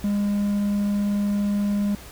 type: tone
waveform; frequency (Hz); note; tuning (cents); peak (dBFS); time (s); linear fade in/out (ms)
triangle; 203.8; G#3; -32; -18; 0.04-1.95; 2
effects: added 60 Hz sine -44 dBFS peak until 2.11 s + pink hiss -43 dBFS RMS until 2.11 s